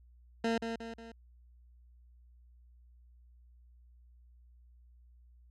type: tone with echo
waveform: 20% pulse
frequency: 228.6 Hz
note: A#3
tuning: 34 cents flat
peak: -24 dBFS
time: 0.44-0.58 s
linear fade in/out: 5 ms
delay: 180 ms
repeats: 3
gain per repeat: -6 dB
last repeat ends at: 1.12 s
effects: added 60 Hz sine -57 dBFS peak until 5.5 s + low-pass 5000 Hz 12 dB/octave